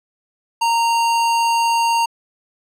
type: tone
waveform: square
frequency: 926 Hz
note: A#5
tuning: 12 cents flat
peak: -15 dBFS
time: 0.61-2.06 s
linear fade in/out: 10 ms
effects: low-pass 10000 Hz 12 dB/octave